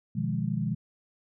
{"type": "chord", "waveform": "sine", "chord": "F half-diminished seventh", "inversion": "second", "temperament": "equal with one note detuned", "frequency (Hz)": [123.47, 153.69, 174.61, 207.7], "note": ["Cb3", "Eb3", "F3", "Ab3"], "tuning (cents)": [0, -21, 0, 0], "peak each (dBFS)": -32, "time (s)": [0.15, 0.75], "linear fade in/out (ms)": 10, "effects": []}